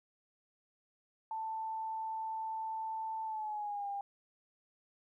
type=tone with pitch glide; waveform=sine; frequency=885 to 802.2 Hz; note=A5 to G5; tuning=+10 to +40 cents; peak=-36 dBFS; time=1.31-4.01 s; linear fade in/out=2 ms; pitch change=-170 cents; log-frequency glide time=3.24-3.88 s; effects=13-bit